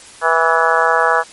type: harmonic tone with a mistuned harmonic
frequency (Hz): 163.8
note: E3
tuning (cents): -11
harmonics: 3 / 4 / 5 / 6 / 7 / 8 / 9 / 10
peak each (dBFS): -19 / -19 / -19 / -19 / -19 / -19 / -19 / -19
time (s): 0.21-1.24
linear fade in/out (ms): 50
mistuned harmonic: 10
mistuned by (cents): +59
effects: white hiss -39 dBFS RMS until 1.32 s + MP3 48 kbps

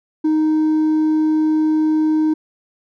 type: tone with hard clipping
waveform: triangle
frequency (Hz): 311.1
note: D#4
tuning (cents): 0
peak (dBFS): -12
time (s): 0.24-2.34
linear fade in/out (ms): 10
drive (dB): 1
effects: none

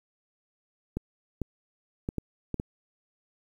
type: clicks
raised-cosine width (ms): 3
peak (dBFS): -17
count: 6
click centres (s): 0.97 / 1.417 / 2.089 / 2.183 / 2.543 / 2.599
effects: 9-bit

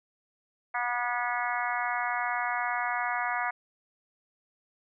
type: harmonic tone with a mistuned harmonic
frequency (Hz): 242.6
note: B3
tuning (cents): -31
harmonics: 3 / 4 / 5 / 6 / 7 / 8 / 9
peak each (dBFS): -33 / -34 / -35 / -36 / -36 / -37 / -38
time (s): 0.74-3.51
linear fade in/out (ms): 10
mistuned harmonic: 8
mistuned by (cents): +17
effects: none

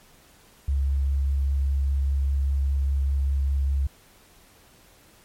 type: tone with vibrato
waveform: sine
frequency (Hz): 68.8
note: C#2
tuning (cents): -12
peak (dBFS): -20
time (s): 0.68-3.87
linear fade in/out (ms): 5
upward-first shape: triangle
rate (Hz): 5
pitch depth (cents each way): 13
effects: pink hiss -55 dBFS RMS until 5.24 s + MP3 64 kbps

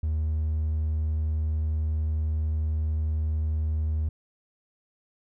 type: tone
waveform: triangle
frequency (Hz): 77.78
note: D#2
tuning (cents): 0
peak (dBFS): -21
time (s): 0.03-4.09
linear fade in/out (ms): 5
effects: tanh soft clip ceiling -18 dBFS

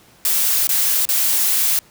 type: noise with dropouts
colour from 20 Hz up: blue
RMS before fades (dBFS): -17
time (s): 0.25-1.79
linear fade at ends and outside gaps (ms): 1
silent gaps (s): 0.671-0.691 / 1.053-1.089
effects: pink hiss -50 dBFS RMS until 1.9 s + high-pass 60 Hz 12 dB/octave

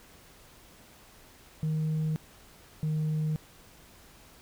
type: tone pair in turn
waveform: sine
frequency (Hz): 156.2 / 154.85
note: D#3 / D#3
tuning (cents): +7 / -8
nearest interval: unison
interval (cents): 15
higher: first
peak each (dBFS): -24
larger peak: neither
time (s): 1.63-2.16 / 2.83-3.36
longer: neither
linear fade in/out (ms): 0
effects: tanh soft clip ceiling -25 dBFS + pink hiss -55 dBFS RMS until 4.41 s

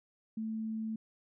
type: tone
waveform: sine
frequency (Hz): 220.6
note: A3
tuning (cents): +5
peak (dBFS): -34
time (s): 0.37-0.96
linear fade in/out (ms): 5
effects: none

